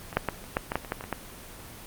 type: clicks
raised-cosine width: 0.5 ms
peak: -22 / -7 / -10 / -29 / -9 / -13 / -9 / -24 / -12 / -20 / -21 / -12 dBFS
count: 12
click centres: 0.128 / 0.17 / 0.287 / 0.441 / 0.569 / 0.719 / 0.756 / 0.848 / 0.921 / 1.009 / 1.04 / 1.127 s
effects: pink hiss -44 dBFS RMS until 1.86 s + Opus 24 kbps